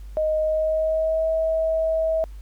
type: tone with pitch glide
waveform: sine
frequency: 622.3 to 643.9 Hz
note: D#5 to E5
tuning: 0 to -41 cents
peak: -19 dBFS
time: 0.17-2.24 s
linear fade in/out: 0 ms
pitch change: +59 cents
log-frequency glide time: 0.39-1.27 s
effects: added 50 Hz sine -35 dBFS peak until 2.41 s + pink hiss -58 dBFS RMS until 2.41 s